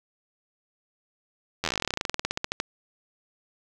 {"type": "slowing click train", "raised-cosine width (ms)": 0.2, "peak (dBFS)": -9, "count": 28, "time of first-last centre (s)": [1.64, 2.601], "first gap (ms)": 11, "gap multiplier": 1.08, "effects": []}